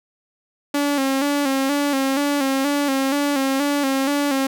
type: tone with vibrato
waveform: sawtooth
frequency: 278 Hz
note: C#4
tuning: 5 cents sharp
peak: -14 dBFS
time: 0.74-4.47 s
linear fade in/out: 5 ms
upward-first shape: square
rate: 2.1 Hz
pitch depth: 56 cents each way
effects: none